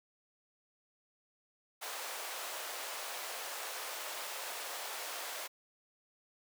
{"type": "high-pass noise", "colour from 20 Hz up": "pink", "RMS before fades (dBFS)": -42, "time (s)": [1.81, 5.48], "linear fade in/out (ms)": 20, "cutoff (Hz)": 530, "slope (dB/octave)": 24, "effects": []}